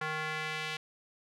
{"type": "tone with band-pass filter sweep", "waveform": "square", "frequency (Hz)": 155.56, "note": "D#3", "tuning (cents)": 0, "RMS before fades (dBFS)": -36, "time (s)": [0.01, 0.77], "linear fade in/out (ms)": 5, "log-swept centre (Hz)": [1500, 2800], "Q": 1.5, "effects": []}